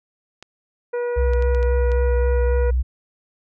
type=clicks; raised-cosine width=0.2 ms; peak=-21 dBFS; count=6; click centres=0.426 / 1.335 / 1.424 / 1.548 / 1.629 / 1.918 s
type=harmonic tone; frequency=483.4 Hz; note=B4; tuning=37 cents flat; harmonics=1 / 2 / 3 / 4 / 5; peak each=-21 / -35 / -36 / -42 / -46 dBFS; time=0.93-2.71 s; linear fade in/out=10 ms
type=tone with vibrato; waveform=sine; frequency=63 Hz; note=B1; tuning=35 cents sharp; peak=-16 dBFS; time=1.16-2.83 s; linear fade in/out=20 ms; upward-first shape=sine; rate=3.7 Hz; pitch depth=37 cents each way
effects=none